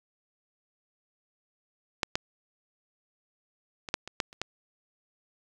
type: clicks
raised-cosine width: 0.2 ms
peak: -8 / -9 / -20 / -8 / -22 / -9 / -30 / -13 dBFS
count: 8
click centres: 2.032 / 2.155 / 3.888 / 3.941 / 4.076 / 4.202 / 4.329 / 4.416 s
effects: 8-bit